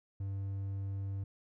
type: tone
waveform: triangle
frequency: 98 Hz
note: G2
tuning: in tune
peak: -33 dBFS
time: 0.2-1.24 s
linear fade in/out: 5 ms
effects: none